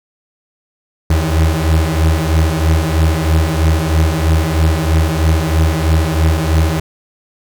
35% pulse beating tone pair, 78.3 / 81.4 Hz, D#2 / E2, +11 / -21 cents, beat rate 3.1 Hz, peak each -12 dBFS, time 1.1-6.8 s, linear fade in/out 5 ms, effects none

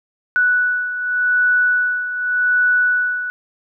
sine beating tone pair, 1479 / 1479.86 Hz, F#6 / F#6, -1 / 0 cents, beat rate 0.86 Hz, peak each -15 / -21 dBFS, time 0.36-3.3 s, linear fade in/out 0 ms, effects none

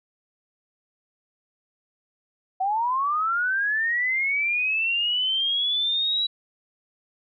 sine linear sweep, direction up, 740 to 3922 Hz, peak -21 dBFS, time 2.6-6.27 s, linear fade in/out 10 ms, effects none

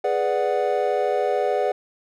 triangle chord, G# half-diminished seventh, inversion none, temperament equal, 415.3 / 493.9 / 587.3 / 740 Hz, G#4 / B4 / D5 / F#5, 0 / 0 / 0 / 0 cents, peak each -23 dBFS, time 0.04-1.72 s, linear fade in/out 5 ms, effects none

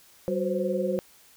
sine tone cluster, 192.4 / 367.1 / 511 / 532 Hz, G3 / F#4 / C5 / C5, -32 / -14 / -41 / +29 cents, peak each -30 dBFS, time 0.28-0.99 s, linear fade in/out 0 ms, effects white hiss -56 dBFS RMS until 1.36 s

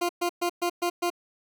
20% pulse tone bursts, 349.2 Hz, F4, in tune, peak -19 dBFS, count 6, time 0.01-1.102 s, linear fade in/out 10 ms, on 82 ms, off 120 ms, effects none

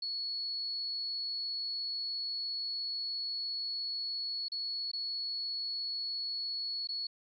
sine tone with dropouts, 4383 Hz, C#8, 20 cents flat, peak -34 dBFS, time 0.02-7.07 s, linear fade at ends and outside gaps 5 ms, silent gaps 4.484-4.518 / 4.916-4.933 / 6.873-6.888 s, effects none

